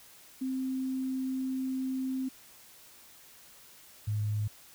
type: tone pair in turn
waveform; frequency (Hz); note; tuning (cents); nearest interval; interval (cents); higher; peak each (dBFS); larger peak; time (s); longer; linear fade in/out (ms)
sine; 261.6 / 105.63; C4 / G#2; 0 / +30; octave + major third; 1570; first; -30 / -28; second; 0.41-2.29 / 4.07-4.48; first; 10
effects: white hiss -55 dBFS RMS until 4.74 s